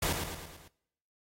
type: noise with echo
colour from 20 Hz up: pink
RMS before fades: -31 dBFS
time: 0.02-0.13 s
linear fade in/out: 5 ms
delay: 110 ms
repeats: 5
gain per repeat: -5 dB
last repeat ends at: 0.68 s
effects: noise-tail reverb RT60 0.8 s tail -22 dB re dry + AAC 48 kbps